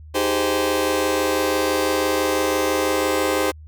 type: chord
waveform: sawtooth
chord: Ab major seventh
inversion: second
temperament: just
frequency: 311.5 / 389.3 / 415.3 / 519.1 Hz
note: Eb4 / G4 / Ab4 / C5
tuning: +2 / -12 / 0 / -14 cents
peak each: -21 / -20 / -23 / -18 dBFS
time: 0.14-3.52 s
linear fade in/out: 20 ms
effects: added 77 Hz sine -38 dBFS peak until 3.67 s